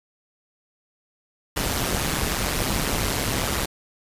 pink noise with amplitude modulation, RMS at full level -21 dBFS, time 1.56-3.66 s, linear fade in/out 10 ms, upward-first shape sine, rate 140 Hz, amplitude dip 80%, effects resampled to 32000 Hz

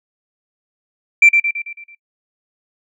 sine tone with echo, 2349 Hz, D7, in tune, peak -3 dBFS, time 1.22-1.29 s, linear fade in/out 5 ms, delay 110 ms, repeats 6, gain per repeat -6 dB, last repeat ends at 1.95 s, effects noise-tail reverb RT60 0.1 s tail -25 dB re dry + tanh soft clip ceiling -1 dBFS

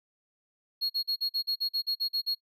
triangle tone bursts, 4306 Hz, C8, 49 cents sharp, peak -25 dBFS, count 12, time 0.81-2.35 s, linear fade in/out 20 ms, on 88 ms, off 44 ms, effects noise-tail reverb RT60 0.1 s tail -19 dB re dry

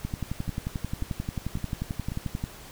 two click trains, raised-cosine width 5 ms, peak -17 / -21 dBFS, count 28 / 4, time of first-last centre 0.05-2.439 / 0.48-2.119 s, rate 11.3 / 1.83 Hz, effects pink hiss -46 dBFS RMS until 2.71 s

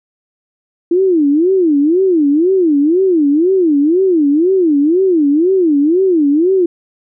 sine tone with vibrato, 329.6 Hz, E4, in tune, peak -8 dBFS, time 0.91-6.66 s, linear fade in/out 5 ms, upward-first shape sine, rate 2 Hz, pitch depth 270 cents each way, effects none

